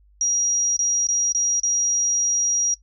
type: tone with dropouts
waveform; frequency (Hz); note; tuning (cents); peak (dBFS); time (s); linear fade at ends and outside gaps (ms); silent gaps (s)
sine; 5730; F8; +44; -17; 0.21-2.74; 1; 0.765-0.791 / 1.069-1.087 / 1.322-1.348 / 1.598-1.633
effects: noise-tail reverb RT60 0.1 s tail -21 dB re dry + added 50 Hz sine -52 dBFS peak until 2.82 s